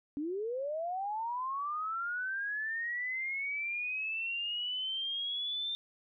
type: linear sweep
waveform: sine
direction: up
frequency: 277.2 to 3600 Hz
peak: -33 dBFS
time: 0.17-5.75 s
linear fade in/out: 0 ms
effects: none